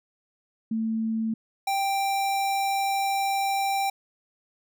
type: tone pair in turn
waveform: sine / square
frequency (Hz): 222.9 / 785.9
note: A3 / G5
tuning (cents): +23 / +4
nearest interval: octave + minor seventh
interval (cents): 2181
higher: second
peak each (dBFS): -24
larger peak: neither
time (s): 0.71-1.34 / 1.67-3.9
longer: second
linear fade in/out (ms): 5
effects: none